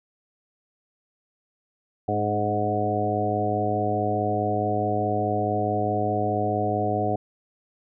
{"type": "harmonic tone with a mistuned harmonic", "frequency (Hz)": 104.7, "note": "G#2", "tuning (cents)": 15, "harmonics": [1, 2, 3, 4, 5, 6, 7], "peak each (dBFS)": [-29, -32, -31, -30, -32, -30, -26], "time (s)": [2.08, 7.16], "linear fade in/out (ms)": 5, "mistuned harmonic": 3, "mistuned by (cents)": -31, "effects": []}